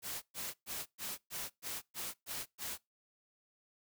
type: noise bursts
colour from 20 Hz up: white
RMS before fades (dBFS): -41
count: 9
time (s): 0.02-2.78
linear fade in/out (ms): 50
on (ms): 200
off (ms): 120
effects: noise-tail reverb RT60 0.2 s tail -23 dB re dry